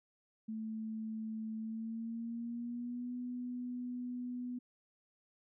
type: tone with pitch glide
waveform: sine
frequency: 220 to 246.9 Hz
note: A3 to B3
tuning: 0 to 0 cents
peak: -38 dBFS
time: 0.48-4.59 s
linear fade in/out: 10 ms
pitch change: +200 cents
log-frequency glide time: 1.57-3.14 s
effects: none